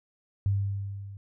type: tone with level ramp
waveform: sine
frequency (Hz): 99.3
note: G2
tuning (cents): +23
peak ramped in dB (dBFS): -21 to -40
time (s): 0.46-1.17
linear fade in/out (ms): 0
effects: none